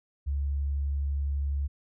sine tone with vibrato, 70.4 Hz, C#2, 27 cents sharp, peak -26 dBFS, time 0.26-1.68 s, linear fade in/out 20 ms, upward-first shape triangle, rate 12 Hz, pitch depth 8 cents each way, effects none

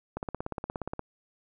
click train, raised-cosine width 1 ms, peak -19 dBFS, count 15, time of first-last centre 0.17-0.994 s, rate 17 Hz, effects none

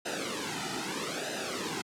pink noise with flanger, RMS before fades -34 dBFS, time 0.05-1.82 s, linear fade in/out 10 ms, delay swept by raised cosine 0.89 to 1.86 ms, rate 0.79 Hz, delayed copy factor -0.8, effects high-pass 200 Hz 12 dB/octave + low-pass 8000 Hz 12 dB/octave

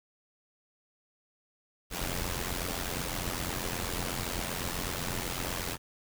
pink noise with amplitude modulation, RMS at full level -31 dBFS, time 1.9-5.78 s, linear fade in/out 50 ms, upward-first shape sine, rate 88 Hz, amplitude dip 75%, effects none

